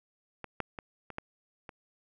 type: clicks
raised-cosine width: 0.5 ms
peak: -24 / -16 / -24 / -27 / -20 / -28 dBFS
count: 6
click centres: 0.443 / 0.603 / 0.788 / 1.103 / 1.184 / 1.692 s
effects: none